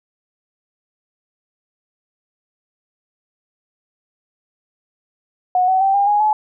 sine tone with pitch steps, 731 / 754.2 / 778.1 / 802.7 / 828.1 / 854.4 Hz, F#5 / F#5 / G5 / G5 / G#5 / G#5, -21 / +33 / -13 / +41 / -5 / +49 cents, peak -12 dBFS, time 5.55-6.33 s, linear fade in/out 2 ms, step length 130 ms, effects none

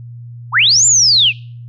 sine linear two-way sweep, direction up then down, 784 to 7340 to 2375 Hz, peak -7 dBFS, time 0.52-1.33 s, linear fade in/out 50 ms, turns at 0.86 s, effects noise-tail reverb RT60 0.5 s tail -25 dB re dry + added 119 Hz sine -29 dBFS peak until 1.68 s

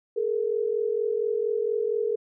sine tone pair together, 421.3 / 465.6 Hz, G#4 / A#4, +25 / -2 cents, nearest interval major second, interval 173 cents, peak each -26 dBFS, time 0.16-2.16 s, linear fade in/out 10 ms, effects none

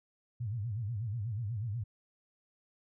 sine tone with vibrato, 110 Hz, A2, in tune, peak -33 dBFS, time 0.4-1.84 s, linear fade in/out 10 ms, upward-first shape sine, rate 8.2 Hz, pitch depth 200 cents each way, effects none

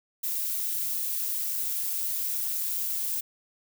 violet noise with amplitude modulation, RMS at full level -28 dBFS, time 0.23-3.21 s, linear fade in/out 10 ms, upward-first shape sine, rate 169 Hz, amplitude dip 40%, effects none

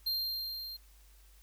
square tone with level ramp, 4186 Hz, C8, in tune, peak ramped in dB -30 to -42 dBFS, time 0.06-0.77 s, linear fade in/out 10 ms, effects added 50 Hz sine -57 dBFS peak until 1.42 s + white hiss -65 dBFS RMS until 1.42 s

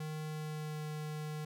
square tone with pitch glide, 154.5 to 152.73 Hz, D#3 to D#3, -12 to -32 cents, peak -39 dBFS, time 0-1.45 s, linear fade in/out 5 ms, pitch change -20 cents, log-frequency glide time 0.21-0.83 s, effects none

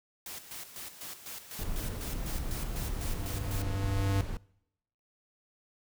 white noise with tremolo, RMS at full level -42 dBFS, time 0.26-3.62 s, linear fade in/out 2 ms, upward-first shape square, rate 4 Hz, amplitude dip 65%
brown noise, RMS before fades -35 dBFS, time 1.59-4.37 s, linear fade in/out 2 ms
square tone with exponential growth, 98 Hz, G2, in tune, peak -26 dBFS, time 1.63-4.21 s, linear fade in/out 0 ms, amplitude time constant 560 ms
effects noise-tail reverb RT60 0.8 s tail -24 dB re dry

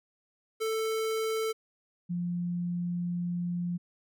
square / sine tone pair in turn, 442.2 / 175.01 Hz, A4 / F3, +9 / +4 cents, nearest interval octave + major third, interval 1605 cents, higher first, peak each -29 / -29 dBFS, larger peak neither, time 0.6-1.53 / 2.09-3.78 s, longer second, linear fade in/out 20 ms, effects none

